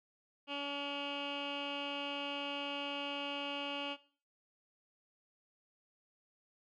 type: tone with low-pass filter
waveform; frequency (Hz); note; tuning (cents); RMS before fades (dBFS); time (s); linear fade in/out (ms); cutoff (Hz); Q
15% pulse; 284; C#4; +42; -40; 0.47-3.97; 50; 2900; 4.9
effects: noise-tail reverb RT60 0.4 s tail -17 dB re dry